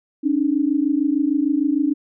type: tone pair together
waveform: sine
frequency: 277.2 / 303.8 Hz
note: C#4 / D#4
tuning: 0 / -41 cents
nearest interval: major second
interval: 159 cents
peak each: -19 / -19 dBFS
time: 0.23-1.94 s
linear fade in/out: 20 ms
effects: none